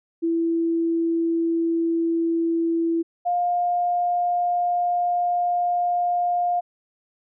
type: tone pair in turn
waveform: sine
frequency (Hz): 332.3 / 706.6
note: E4 / F5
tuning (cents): +14 / +20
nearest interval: octave + minor second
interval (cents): 1306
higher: second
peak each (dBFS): -19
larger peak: neither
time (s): 0.22-3.03 / 3.25-6.61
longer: second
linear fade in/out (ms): 20
effects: none